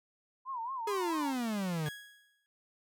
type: tone with vibrato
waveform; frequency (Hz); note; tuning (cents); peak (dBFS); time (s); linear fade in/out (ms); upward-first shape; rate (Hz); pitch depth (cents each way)
sine; 987.8; B5; 0; -35; 0.45-1.34; 50; sine; 4.5; 160
type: exponential sweep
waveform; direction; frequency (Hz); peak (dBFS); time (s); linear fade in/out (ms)
45% pulse; down; 424.9 to 146.3; -32; 0.87-1.89; 5
type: tone with exponential decay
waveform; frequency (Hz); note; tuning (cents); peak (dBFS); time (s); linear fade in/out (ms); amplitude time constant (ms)
30% pulse; 1661.2; G#6; 0; -36; 1.86-2.46; 0; 130
effects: none